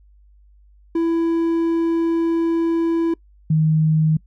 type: tone pair in turn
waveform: triangle / sine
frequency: 332.1 / 156.73 Hz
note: E4 / D#3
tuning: +13 / +13 cents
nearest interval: octave + minor second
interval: 1300 cents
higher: first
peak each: -14 / -13 dBFS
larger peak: second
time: 0.95-3.14 / 3.5-4.17 s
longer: first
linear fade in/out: 5 ms
effects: noise-tail reverb RT60 0.1 s tail -24 dB re dry + added 50 Hz sine -48 dBFS peak until 4.26 s